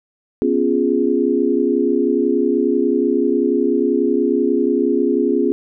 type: chord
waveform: sine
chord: C# dominant seventh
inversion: third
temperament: equal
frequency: 246.9 / 277.2 / 349.2 / 415.3 Hz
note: B3 / C#4 / E#4 / G#4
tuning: 0 / 0 / 0 / 0 cents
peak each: -20 / -19 / -19 / -19 dBFS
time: 0.42-5.52 s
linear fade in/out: 0 ms
effects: none